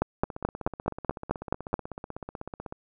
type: two click trains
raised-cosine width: 1 ms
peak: -9 / -22 dBFS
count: 9 / 41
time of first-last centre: 0.02-1.74 / 0.24-2.724 s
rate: 4.65 / 16.1 Hz
effects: none